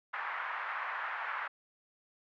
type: band-pass noise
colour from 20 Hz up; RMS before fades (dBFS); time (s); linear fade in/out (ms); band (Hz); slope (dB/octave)
pink; -38; 0.13-1.48; 10; 960 to 1900; 24
effects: none